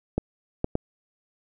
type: clicks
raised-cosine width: 2 ms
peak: -10 dBFS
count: 3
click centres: 0.18 / 0.644 / 0.754 s
effects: none